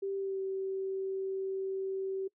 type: tone with pitch glide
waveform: sine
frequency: 392 to 384.4 Hz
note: G4 to G4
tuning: 0 to -34 cents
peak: -32 dBFS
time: 0.02-2.28 s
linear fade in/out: 10 ms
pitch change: -34 cents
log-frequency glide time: 0.16-0.4 s
effects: noise-tail reverb RT60 0.1 s tail -22 dB re dry